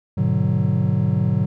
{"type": "chord", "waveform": "triangle", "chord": "G# half-diminished seventh", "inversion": "none", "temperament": "just", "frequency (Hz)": [103.83, 124.59, 149.51, 186.89], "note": ["G#2", "B2", "D3", "F#3"], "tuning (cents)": [0, 16, 31, 18], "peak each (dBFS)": -20, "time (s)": [0.17, 1.46], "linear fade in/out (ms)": 10, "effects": []}